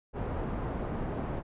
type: low-pass noise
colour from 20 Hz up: pink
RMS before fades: -34 dBFS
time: 0.13-1.43 s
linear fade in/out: 50 ms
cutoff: 900 Hz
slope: 12 dB/octave
effects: resampled to 8000 Hz